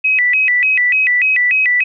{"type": "tone with vibrato", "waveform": "sine", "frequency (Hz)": 2237, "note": "C#7", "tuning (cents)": 15, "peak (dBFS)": -10, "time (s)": [0.04, 1.84], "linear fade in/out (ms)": 10, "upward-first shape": "square", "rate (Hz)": 3.4, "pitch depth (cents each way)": 220, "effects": []}